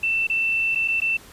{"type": "tone with dropouts", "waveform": "sine", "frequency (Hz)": 2674, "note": "E7", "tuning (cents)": 24, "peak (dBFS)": -19, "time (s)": [0.03, 1.17], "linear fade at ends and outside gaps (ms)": 5, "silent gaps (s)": [[0.27, 0.298], [0.75, 0.756], [0.878, 0.883], [1.003, 1.017]], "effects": ["pink hiss -46 dBFS RMS until 1.32 s", "resampled to 32000 Hz"]}